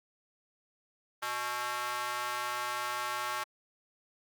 square tone with high-pass filter, 122.6 Hz, B2, 12 cents flat, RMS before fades -35 dBFS, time 1.22-3.44 s, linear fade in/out 10 ms, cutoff 1100 Hz, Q 2, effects Opus 24 kbps

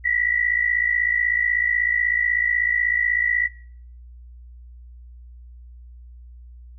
sine tone pair together, 1919.3 / 1975.5 Hz, B6 / B6, -50 / 0 cents, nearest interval unison, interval 50 cents, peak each -21 dBFS, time 0.04-3.48 s, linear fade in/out 20 ms, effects noise-tail reverb RT60 0.6 s tail -23 dB re dry + added 60 Hz sine -40 dBFS peak until 6.78 s

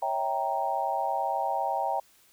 sine chord, C# diminished seventh, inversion none, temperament equal with one note detuned, 554.4 / 652.1 / 784 / 932.3 Hz, C#5 / E5 / G5 / Bb5, 0 / -19 / 0 / 0 cents, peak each -35 / -33 / -29 / -31 dBFS, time 0.02-2 s, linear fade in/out 5 ms, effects white hiss -61 dBFS RMS until 2.32 s

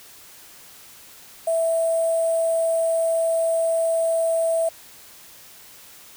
sine tone with sample-and-hold, 659.3 Hz, E5, in tune, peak -18 dBFS, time 1.47-4.69 s, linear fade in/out 5 ms, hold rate 8820 Hz, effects white hiss -46 dBFS RMS until 6.16 s

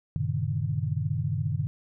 sine tone cluster, 97 / 117.9 / 140.1 / 154.6 Hz, G2 / A#2 / C#3 / D#3, -18 / +20 / +19 / -11 cents, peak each -31 dBFS, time 0.16-1.67 s, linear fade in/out 0 ms, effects none

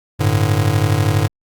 square chord, G suspended second, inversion none, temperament just, 98 / 110.25 / 147 Hz, G2 / A2 / D3, 0 / +4 / +2 cents, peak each -18 / -18 / -20 dBFS, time 0.19-1.28 s, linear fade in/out 20 ms, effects Opus 48 kbps

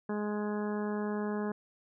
harmonic tone, 209 Hz, G#3, 11 cents sharp, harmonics 1 / 2 / 3 / 4 / 5 / 6 / 7 / 8, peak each -33 / -36 / -44 / -44 / -45 / -50 / -50 / -48 dBFS, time 0.09-1.52 s, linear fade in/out 5 ms, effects none

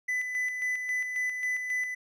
triangle tone with tremolo, 2000 Hz, B6, 21 cents sharp, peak -25 dBFS, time 0.08-1.95 s, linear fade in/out 10 ms, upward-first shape square, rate 3.7 Hz, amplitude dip 45%, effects none

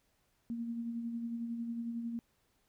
sine tone with tremolo, 233.1 Hz, A#3, in tune, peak -34 dBFS, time 0.5-2.19 s, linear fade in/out 0 ms, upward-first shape sine, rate 11 Hz, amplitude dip 40%, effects pink hiss -75 dBFS RMS until 2.68 s

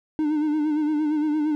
triangle tone with vibrato, 303.2 Hz, D#4, 45 cents flat, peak -18 dBFS, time 0.19-1.55 s, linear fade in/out 0 ms, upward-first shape sine, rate 8.7 Hz, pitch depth 53 cents each way, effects none

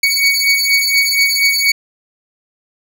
25% pulse beating tone pair, 2238 / 2242.2 Hz, C#7 / C#7, +16 / +19 cents, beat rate 4.2 Hz, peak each -10 dBFS, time 0.03-1.72 s, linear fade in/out 5 ms, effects none

